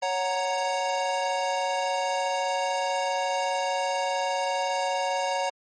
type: chord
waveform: square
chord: F# major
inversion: second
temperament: equal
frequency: 554.4 / 740 / 932.3 Hz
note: C#5 / F#5 / A#5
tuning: 0 / 0 / 0 cents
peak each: -30 dBFS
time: 0.02-5.5 s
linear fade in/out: 10 ms
effects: MP3 32 kbps